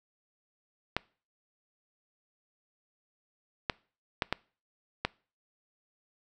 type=clicks; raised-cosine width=0.3 ms; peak=-11 dBFS; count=5; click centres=0.966 / 3.698 / 4.222 / 4.326 / 5.05 s; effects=noise-tail reverb RT60 0.4 s tail -24 dB re dry